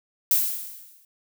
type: noise with exponential decay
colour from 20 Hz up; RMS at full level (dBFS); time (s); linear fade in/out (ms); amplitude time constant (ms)
violet; -18; 0.31-1.05; 2; 160
effects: none